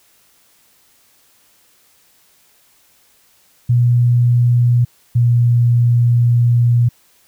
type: tone pair in turn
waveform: sine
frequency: 121.1 / 119.71 Hz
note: B2 / A#2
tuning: -34 / +46 cents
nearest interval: unison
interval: 20 cents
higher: first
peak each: -9 dBFS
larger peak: neither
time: 3.69-4.85 / 5.15-6.89 s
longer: second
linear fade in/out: 10 ms
effects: white hiss -54 dBFS RMS until 7.27 s